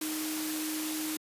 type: tone in noise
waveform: sine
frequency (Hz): 311.1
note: D#4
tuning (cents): 0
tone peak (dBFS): -33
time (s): 0.01-1.17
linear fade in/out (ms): 5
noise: white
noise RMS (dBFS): -36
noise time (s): 0.01-1.17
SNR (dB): 0
effects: high-pass 200 Hz 12 dB/octave + resampled to 32000 Hz